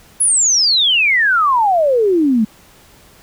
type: exponential sweep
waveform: sine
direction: down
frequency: 10690 to 207.7 Hz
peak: -10 dBFS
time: 0.2-2.45 s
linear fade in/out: 10 ms
effects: pink hiss -46 dBFS RMS until 3.22 s